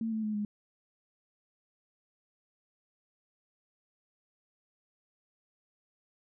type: tone with pitch steps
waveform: sine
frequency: 225.3 / 219.4 / 213.6 / 208 Hz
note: A3 / A3 / G#3 / G#3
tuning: +41 / -5 / +49 / +3 cents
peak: -30 dBFS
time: 0.01-0.45 s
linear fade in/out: 2 ms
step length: 110 ms
effects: none